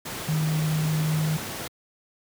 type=tone in noise; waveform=sine; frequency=155.56 Hz; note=D#3; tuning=in tune; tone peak=-21 dBFS; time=0.28-1.37 s; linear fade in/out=10 ms; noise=pink; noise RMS=-33 dBFS; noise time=0.05-1.68 s; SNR=+9 dB; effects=high-pass 100 Hz 12 dB/octave